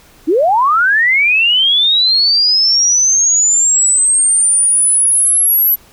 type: linear sweep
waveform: sine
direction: up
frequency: 279.9 to 11840 Hz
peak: -8 dBFS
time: 0.27-5.76 s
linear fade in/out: 20 ms
effects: pink hiss -45 dBFS RMS until 5.92 s